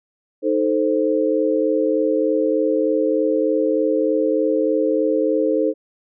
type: chord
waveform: sine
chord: A diminished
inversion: second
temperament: equal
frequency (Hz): 311.1 / 440 / 523.3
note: Eb4 / A4 / C5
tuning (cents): 0 / 0 / 0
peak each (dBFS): -20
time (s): 0.42-5.74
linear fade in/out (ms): 50
effects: none